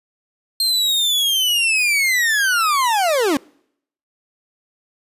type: linear sweep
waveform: 40% pulse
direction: down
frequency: 4218 to 257.5 Hz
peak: -14 dBFS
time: 0.6-3.37 s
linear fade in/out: 2 ms
effects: noise-tail reverb RT60 0.7 s tail -26 dB re dry + resampled to 32000 Hz